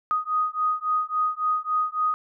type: beating tone pair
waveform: sine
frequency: 1244.5 / 1248.1 Hz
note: D#6 / D#6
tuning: 0 / +5 cents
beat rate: 3.6 Hz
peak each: -25 dBFS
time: 0.11-2.14 s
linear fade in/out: 0 ms
effects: none